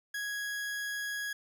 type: tone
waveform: 40% pulse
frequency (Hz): 1661.2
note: G#6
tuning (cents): 0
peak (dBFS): -33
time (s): 0.14-1.33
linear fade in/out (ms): 5
effects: none